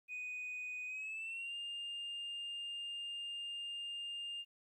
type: tone with pitch glide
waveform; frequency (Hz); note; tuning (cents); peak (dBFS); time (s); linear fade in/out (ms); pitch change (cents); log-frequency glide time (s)
sine; 2489 to 2810; D#7 to F7; 0 to +10; -39; 0.08-4.45; 50; +210; 0.86-1.55
effects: tanh soft clip ceiling -39 dBFS + 13-bit